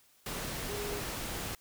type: tone in noise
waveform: sine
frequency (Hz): 410.9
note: G#4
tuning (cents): -18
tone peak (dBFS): -38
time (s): 0.69-1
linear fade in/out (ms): 2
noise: pink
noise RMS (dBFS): -38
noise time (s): 0.26-1.55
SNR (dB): -3
effects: white hiss -65 dBFS RMS until 1.6 s